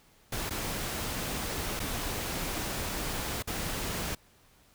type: noise with dropouts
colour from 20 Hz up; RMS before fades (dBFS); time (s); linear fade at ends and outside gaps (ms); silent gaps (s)
pink; -34; 0.32-4.15; 5; 0.496-0.506 / 1.795-1.8 / 3.425-3.473
effects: pink hiss -62 dBFS RMS until 4.74 s